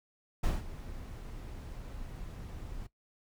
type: noise with ADSR envelope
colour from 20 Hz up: brown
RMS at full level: -27 dBFS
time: 0.43-2.87 s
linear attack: 10 ms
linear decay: 180 ms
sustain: -16 dB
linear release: 10 ms
effects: noise-tail reverb RT60 0.1 s tail -17 dB re dry